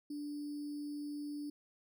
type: tone with sample-and-hold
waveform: sine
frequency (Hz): 292.8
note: D4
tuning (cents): -5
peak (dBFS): -39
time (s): 0.1-1.5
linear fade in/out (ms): 5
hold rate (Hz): 4900
effects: none